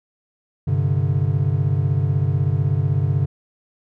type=chord; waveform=triangle; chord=G suspended fourth; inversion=none; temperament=equal; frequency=98 / 130.81 / 146.83 Hz; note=G2 / C3 / D3; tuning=0 / 0 / 0 cents; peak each=-19 dBFS; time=0.67-3.26 s; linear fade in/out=10 ms; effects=none